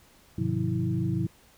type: tone cluster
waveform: sine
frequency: 99.9 / 125.3 / 151.9 / 178.1 / 325.2 Hz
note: G2 / B2 / D#3 / F3 / E4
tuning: +33 / +25 / -41 / +34 / -23 cents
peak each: -32 / -29 / -34 / -30 / -33 dBFS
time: 0.38-1.27 s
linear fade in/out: 5 ms
effects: pink hiss -58 dBFS RMS until 1.57 s